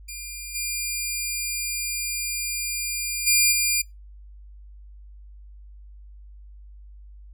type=tone with level steps; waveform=10% pulse; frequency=2400 Hz; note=D7; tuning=37 cents sharp; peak=-25 / -17 / -7 / -11 dBFS; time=0.08-3.82 s; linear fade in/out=10 ms; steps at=0.54 / 3.26 / 3.51 s; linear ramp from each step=20 ms; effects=noise-tail reverb RT60 0.2 s tail -24 dB re dry + added 50 Hz sine -42 dBFS peak until 7.33 s